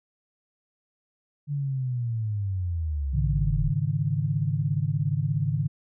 sine linear sweep, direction down, 146.83 to 37 Hz, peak -25 dBFS, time 1.47-3.73 s, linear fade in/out 50 ms
sine chord, Ab suspended fourth, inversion none, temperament equal, 103.83 / 138.59 / 155.56 Hz, Ab2 / Db3 / Eb3, 0 / 0 / 0 cents, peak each -29 / -26 / -27 dBFS, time 3.13-5.68 s, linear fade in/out 20 ms
effects none

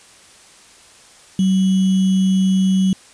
sine tone with sample-and-hold, 189.3 Hz, F#3, 40 cents sharp, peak -12 dBFS, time 1.39-2.93 s, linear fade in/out 2 ms, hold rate 3150 Hz, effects white hiss -46 dBFS RMS until 3.13 s + resampled to 22050 Hz

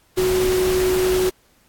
sine tone in noise, 370 Hz, F#4, in tune, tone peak -16 dBFS, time 0.17-1.3 s, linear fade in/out 10 ms, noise pink, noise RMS -26 dBFS, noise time 0.17-1.3 s, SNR +7 dB, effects pink hiss -58 dBFS RMS until 1.68 s + AAC 64 kbps

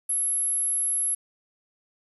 sine tone, 11175 Hz, F9, in tune, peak -20 dBFS, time 0.09-1.15 s, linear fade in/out 10 ms, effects tanh soft clip ceiling -22 dBFS + 9-bit

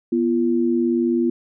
sine tone pair together, 243.7 / 342.6 Hz, B3 / F4, -23 / -33 cents, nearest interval tritone, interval 590 cents, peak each -19 dBFS, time 0.12-1.3 s, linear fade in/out 5 ms, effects none

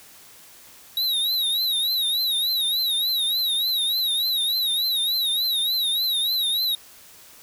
square tone with vibrato, 3847 Hz, B7, 46 cents flat, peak -21 dBFS, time 0.97-6.75 s, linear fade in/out 2 ms, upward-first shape triangle, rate 3.4 Hz, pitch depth 130 cents each way, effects white hiss -48 dBFS RMS until 7.42 s

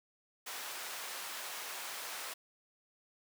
pink high-pass noise, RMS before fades -43 dBFS, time 0.46-2.34 s, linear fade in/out 10 ms, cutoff 830 Hz, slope 12 dB/octave, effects none

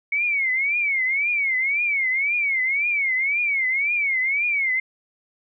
sine tone with vibrato, 2217 Hz, C#7, in tune, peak -19 dBFS, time 0.12-4.8 s, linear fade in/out 5 ms, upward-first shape triangle, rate 1.9 Hz, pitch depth 180 cents each way, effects none

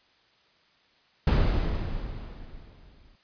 brown noise with exponential decay, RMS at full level -18 dBFS, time 1.27-3.16 s, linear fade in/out 5 ms, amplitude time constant 410 ms, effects white hiss -63 dBFS RMS until 3.23 s + resampled to 11025 Hz

